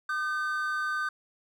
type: tone pair together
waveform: triangle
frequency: 1213.5 / 1535 Hz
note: D#6 / G6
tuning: -44 / -37 cents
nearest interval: major third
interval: 407 cents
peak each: -30 / -28 dBFS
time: 0.09-1.09 s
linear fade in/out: 5 ms
effects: none